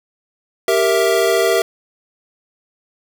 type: chord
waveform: square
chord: E diminished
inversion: first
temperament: equal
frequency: 392 / 466.2 / 659.3 Hz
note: G4 / Bb4 / E5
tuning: 0 / 0 / 0 cents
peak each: -18 dBFS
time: 0.68-1.62 s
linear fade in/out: 2 ms
effects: none